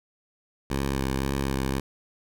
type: tone with vibrato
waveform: 10% pulse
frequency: 67.5 Hz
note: C#2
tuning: 45 cents flat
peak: -17 dBFS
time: 0.7-1.8 s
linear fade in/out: 5 ms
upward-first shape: sine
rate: 1.9 Hz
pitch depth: 29 cents each way
effects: none